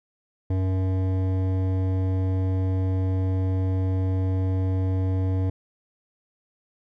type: tone with hard clipping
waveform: triangle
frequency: 93.9 Hz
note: F#2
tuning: 26 cents sharp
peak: -23 dBFS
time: 0.5-5.5 s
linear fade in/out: 5 ms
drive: 17 dB
effects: none